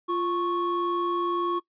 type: tone pair together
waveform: triangle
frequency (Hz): 347.8 / 1105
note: F4 / C#6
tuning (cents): -7 / -6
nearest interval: octave + minor sixth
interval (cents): 2001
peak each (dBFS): -25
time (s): 0.08-1.6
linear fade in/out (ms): 20
effects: noise-tail reverb RT60 0.1 s tail -21 dB re dry + resampled to 11025 Hz